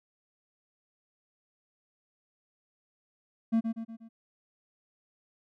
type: tone with echo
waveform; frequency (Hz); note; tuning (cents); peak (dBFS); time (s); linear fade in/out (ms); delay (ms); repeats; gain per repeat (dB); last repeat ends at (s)
triangle; 226.4; A3; +50; -20; 3.52-3.61; 20; 120; 4; -6; 4.09
effects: none